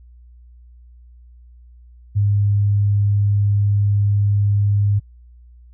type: tone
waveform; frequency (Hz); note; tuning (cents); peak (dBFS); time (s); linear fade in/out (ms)
sine; 102; G#2; -31; -13; 2.15-5; 20
effects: added 60 Hz sine -42 dBFS peak until 5.73 s